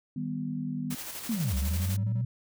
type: chord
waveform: sine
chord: Eb augmented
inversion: none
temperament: equal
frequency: 155.56 / 196 / 246.9 Hz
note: Eb3 / G3 / B3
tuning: 0 / 0 / 0 cents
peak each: -35 / -37 / -33 dBFS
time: 0.16-0.95 s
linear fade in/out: 5 ms
type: noise with tremolo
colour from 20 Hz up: white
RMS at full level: -38 dBFS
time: 0.9-1.97 s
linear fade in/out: 10 ms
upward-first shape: square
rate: 12 Hz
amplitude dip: 35%
type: linear two-way sweep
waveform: sine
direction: down then up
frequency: 243.9 to 65.41 to 125.1 Hz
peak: -26 dBFS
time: 1.29-2.25 s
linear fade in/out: 5 ms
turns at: 1.56 s
type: tone bursts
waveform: triangle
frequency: 190 Hz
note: F#3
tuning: 46 cents sharp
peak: -32 dBFS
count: 10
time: 1.35-2.215 s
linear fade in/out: 5 ms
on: 64 ms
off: 25 ms
effects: none